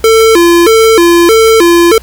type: tone with vibrato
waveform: square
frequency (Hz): 391.4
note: G4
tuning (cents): -3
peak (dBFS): -3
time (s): 0.04-1.98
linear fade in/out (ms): 2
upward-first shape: square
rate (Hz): 1.6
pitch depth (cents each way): 230
effects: added 60 Hz sine -29 dBFS peak until 2.02 s + pink hiss -37 dBFS RMS until 2.02 s